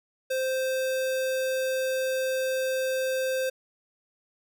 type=tone; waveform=square; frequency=522 Hz; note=C5; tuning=4 cents flat; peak=-26 dBFS; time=0.3-3.5 s; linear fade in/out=10 ms; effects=none